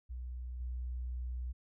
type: tone with level steps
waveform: sine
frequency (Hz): 61.74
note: B1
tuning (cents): 0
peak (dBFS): -39 / -36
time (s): 0.09-1.53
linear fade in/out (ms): 20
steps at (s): 0.6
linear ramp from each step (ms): 5
effects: none